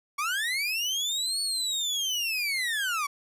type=linear two-way sweep; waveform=30% pulse; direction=up then down; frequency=1108 to 4435 to 1108 Hz; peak=-24 dBFS; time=0.18-3.07 s; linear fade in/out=10 ms; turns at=1.41 s; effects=resampled to 32000 Hz